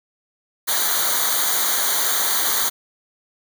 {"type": "noise with comb filter", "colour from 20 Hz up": "white", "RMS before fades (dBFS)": -20, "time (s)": [0.67, 2.7], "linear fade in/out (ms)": 20, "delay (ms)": 0.38, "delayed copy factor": -1, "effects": []}